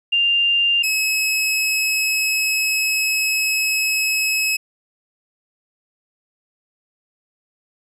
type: tone pair in turn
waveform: sine / sawtooth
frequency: 2794 / 2572 Hz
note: F7 / E7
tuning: 0 / -43 cents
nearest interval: minor second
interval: 143 cents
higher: first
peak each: -14 dBFS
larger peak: neither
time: 0.12-0.83 / 0.83-4.57 s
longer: second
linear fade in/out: 10 ms
effects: resampled to 32000 Hz + 9-bit

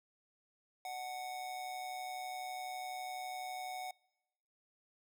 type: tone with amplitude modulation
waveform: square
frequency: 740 Hz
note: F#5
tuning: in tune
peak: -39 dBFS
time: 0.85-3.91 s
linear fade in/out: 2 ms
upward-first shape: sine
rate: 132 Hz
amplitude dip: 50%
effects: noise-tail reverb RT60 1.0 s tail -26 dB re dry

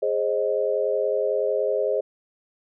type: chord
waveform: sine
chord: Ab major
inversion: none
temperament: equal with one note detuned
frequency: 415.3 / 531.5 / 622.3 Hz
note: Ab4 / C5 / Eb5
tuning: 0 / +27 / 0 cents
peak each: -25 / -24 / -26 dBFS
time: 0.02-2.01 s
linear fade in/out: 10 ms
effects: none

